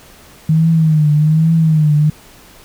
sine tone with vibrato, 156.3 Hz, D#3, 8 cents sharp, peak -8 dBFS, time 0.49-2.1 s, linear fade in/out 5 ms, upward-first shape triangle, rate 1.2 Hz, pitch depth 94 cents each way, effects pink hiss -42 dBFS RMS until 2.64 s

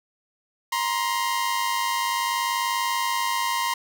sawtooth tone pair together, 945.9 / 1046.5 Hz, A#5 / C6, +25 / 0 cents, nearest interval major second, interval 175 cents, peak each -22 dBFS, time 0.72-3.74 s, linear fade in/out 5 ms, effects none

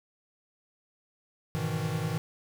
square chord, E major seventh, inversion first, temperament equal with one note detuned, 103.83 / 123.47 / 155.56 / 165.48 Hz, G#2 / B2 / D#3 / E3, 0 / 0 / 0 / +7 cents, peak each -37 / -37 / -33 / -36 dBFS, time 1.55-2.18 s, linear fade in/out 0 ms, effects none

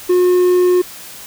triangle tone, 360 Hz, F#4, 47 cents flat, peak -7 dBFS, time 0.09-0.82 s, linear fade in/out 10 ms, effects white hiss -34 dBFS RMS until 1.26 s

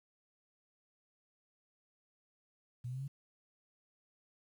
sine linear sweep, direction up, 119.1 to 141.5 Hz, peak -38 dBFS, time 2.84-3.08 s, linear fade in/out 10 ms, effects 11-bit

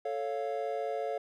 triangle chord, A augmented, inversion none, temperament equal, 440 / 554.4 / 698.5 Hz, A4 / C#5 / E#5, 0 / 0 / 0 cents, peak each -34 dBFS, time 0.05-1.18 s, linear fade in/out 5 ms, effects none

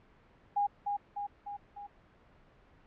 sine tone with echo, 815 Hz, G#5, 33 cents flat, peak -26 dBFS, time 0.56-0.67 s, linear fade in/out 10 ms, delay 300 ms, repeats 4, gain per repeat -4 dB, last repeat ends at 1.87 s, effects pink hiss -62 dBFS RMS until 2.86 s + low-pass 2000 Hz 12 dB/octave

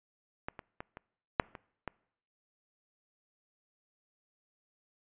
clicks, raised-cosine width 0.5 ms, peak -21 / -27 / -25 / -29 / -8 / -28 / -21 dBFS, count 7, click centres 0.485 / 0.592 / 0.805 / 0.971 / 1.398 / 1.552 / 1.877 s, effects noise-tail reverb RT60 0.7 s tail -25 dB re dry + resampled to 8000 Hz

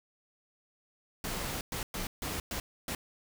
pink noise bursts at uneven times, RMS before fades -36 dBFS, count 6, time 1.24-1.61 / 1.72-1.83 / 1.94-2.07 / 2.22-2.4 / 2.51-2.6 / 2.88-2.95 s, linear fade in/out 2 ms, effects none

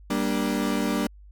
35% pulse chord, G minor, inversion none, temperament equal with one note detuned, 196 / 235.7 / 293.7 Hz, G3 / Bb3 / D4, 0 / +19 / 0 cents, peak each -26 dBFS, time 0.1-1.07 s, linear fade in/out 5 ms, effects added 50 Hz sine -45 dBFS peak until 1.31 s

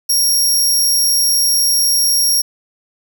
20% pulse tone, 5588 Hz, F8, in tune, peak -6 dBFS, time 0.09-2.42 s, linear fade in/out 10 ms, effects none

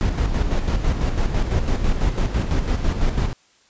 brown noise with tremolo, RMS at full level -18 dBFS, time 0.01-3.33 s, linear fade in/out 0 ms, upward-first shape square, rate 6 Hz, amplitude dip 50%, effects white hiss -57 dBFS RMS until 3.69 s + resampled to 16000 Hz

